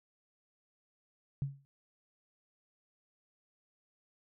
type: tone with exponential decay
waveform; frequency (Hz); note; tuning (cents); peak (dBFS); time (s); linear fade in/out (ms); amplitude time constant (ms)
sine; 138.59; C#3; 0; -28; 1.42-1.65; 0; 48
effects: none